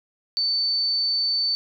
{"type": "tone", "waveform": "sine", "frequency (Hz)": 4530, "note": "C#8", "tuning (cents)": 37, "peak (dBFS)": -20, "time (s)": [0.37, 1.55], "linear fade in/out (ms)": 0, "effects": []}